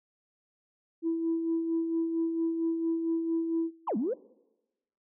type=tone with tremolo; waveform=sine; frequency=329.6 Hz; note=E4; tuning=in tune; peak=-24 dBFS; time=1.02-3.71 s; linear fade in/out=50 ms; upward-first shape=sine; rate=4.4 Hz; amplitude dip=50%
type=exponential two-way sweep; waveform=sine; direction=down then up; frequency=1210 to 197.5 to 569 Hz; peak=-26 dBFS; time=3.87-4.14 s; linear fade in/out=10 ms; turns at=3.97 s
effects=noise-tail reverb RT60 1.0 s tail -22 dB re dry + tanh soft clip ceiling -21 dBFS